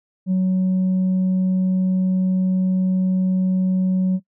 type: tone with tanh clipping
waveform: sine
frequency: 186.1 Hz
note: F#3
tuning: 10 cents sharp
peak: -16 dBFS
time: 0.26-4.2 s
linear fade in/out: 50 ms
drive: 1 dB
effects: noise-tail reverb RT60 0.1 s tail -21 dB re dry